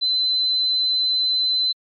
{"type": "tone", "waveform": "sine", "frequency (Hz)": 4045, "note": "B7", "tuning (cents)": 41, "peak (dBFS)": -17, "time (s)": [0.01, 1.73], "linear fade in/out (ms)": 20, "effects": ["MP3 64 kbps"]}